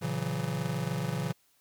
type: chord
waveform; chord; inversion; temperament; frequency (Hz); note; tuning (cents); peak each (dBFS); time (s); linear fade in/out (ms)
square; F# dominant seventh; first; just; 115.62 / 138.75 / 166.5 / 185; A#2 / C#3 / E3 / F#3; -14 / +2 / +18 / 0; -38 / -35 / -35 / -39; 0.01-1.33; 20
effects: white hiss -68 dBFS RMS until 1.6 s